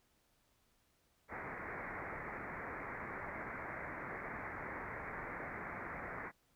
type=low-pass noise; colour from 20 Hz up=white; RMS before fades=-45 dBFS; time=1.28-6.32 s; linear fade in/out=50 ms; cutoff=2200 Hz; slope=96 dB/octave; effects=pink hiss -75 dBFS RMS until 6.55 s